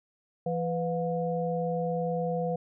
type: tone cluster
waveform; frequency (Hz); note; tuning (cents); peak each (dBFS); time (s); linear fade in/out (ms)
sine; 169.2 / 498.9 / 712; E3 / B4 / F5; +45 / +17 / +33; -31 / -30 / -34; 0.46-2.56; 5
effects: none